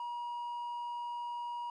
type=tone with quantisation; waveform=triangle; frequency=957 Hz; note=A#5; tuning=45 cents sharp; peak=-35 dBFS; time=0-1.7 s; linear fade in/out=2 ms; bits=10; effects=low-pass 5000 Hz 12 dB/octave